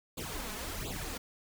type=noise with flanger; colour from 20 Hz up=pink; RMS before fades=-39 dBFS; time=0.17-1.18 s; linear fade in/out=10 ms; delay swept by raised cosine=0.26 to 4.76 ms; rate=1.4 Hz; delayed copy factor=+0.95; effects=none